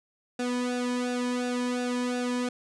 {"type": "tone with flanger", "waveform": "sawtooth", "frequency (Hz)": 246.9, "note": "B3", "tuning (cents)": 0, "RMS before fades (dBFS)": -29, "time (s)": [0.39, 2.49], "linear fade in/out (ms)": 5, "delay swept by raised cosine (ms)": [0.94, 1.48], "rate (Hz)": 2.8, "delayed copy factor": -0.85, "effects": ["resampled to 22050 Hz"]}